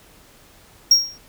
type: tone with exponential decay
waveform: triangle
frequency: 5588 Hz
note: F8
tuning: in tune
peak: -5 dBFS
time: 0.91-1.18 s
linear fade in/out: 5 ms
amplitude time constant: 57 ms
effects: pink hiss -50 dBFS RMS until 1.28 s